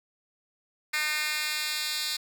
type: tone with high-pass filter sweep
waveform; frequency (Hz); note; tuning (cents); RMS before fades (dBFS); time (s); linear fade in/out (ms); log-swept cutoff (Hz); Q
10% pulse; 303.9; D#4; -41; -30; 0.93-2.17; 10; 2200 to 3500; 2.3
effects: none